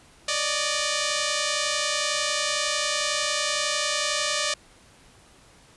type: tone pair together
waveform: 5% pulse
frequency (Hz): 578 / 609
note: D5 / D#5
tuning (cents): -28 / -37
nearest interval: minor second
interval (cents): 91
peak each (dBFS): -15 / -15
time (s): 0.28-4.54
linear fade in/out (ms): 5
effects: pink hiss -54 dBFS RMS until 5.76 s + resampled to 24000 Hz